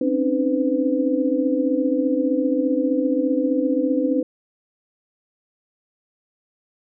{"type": "tone cluster", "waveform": "sine", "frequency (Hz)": [262.4, 277.5, 305.7, 504], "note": ["C4", "C#4", "D#4", "B4"], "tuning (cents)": [5, 2, -30, 35], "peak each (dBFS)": -23, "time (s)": [0.01, 4.23], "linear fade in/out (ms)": 5, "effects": []}